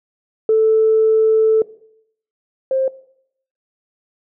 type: tone pair in turn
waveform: sine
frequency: 440 / 528.9 Hz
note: A4 / C5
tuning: 0 / +19 cents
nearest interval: minor third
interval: 319 cents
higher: second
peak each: -9 / -14 dBFS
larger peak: first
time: 0.49-1.62 / 2.71-2.88 s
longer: first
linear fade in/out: 2 ms
effects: noise-tail reverb RT60 0.7 s tail -19 dB re dry + tanh soft clip ceiling -5 dBFS